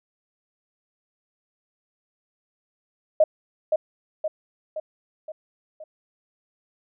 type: tone with echo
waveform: sine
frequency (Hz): 622.3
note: D#5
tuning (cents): 0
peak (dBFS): -12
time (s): 3.2-3.24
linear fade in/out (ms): 5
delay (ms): 520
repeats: 5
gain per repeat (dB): -5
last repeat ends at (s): 5.84
effects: none